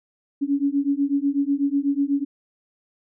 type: beating tone pair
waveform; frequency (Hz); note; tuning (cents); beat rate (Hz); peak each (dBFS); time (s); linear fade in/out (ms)
sine; 277.2 / 285.3; C#4 / C#4; 0 / +50; 8.1; -22; 0.41-2.25; 20
effects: none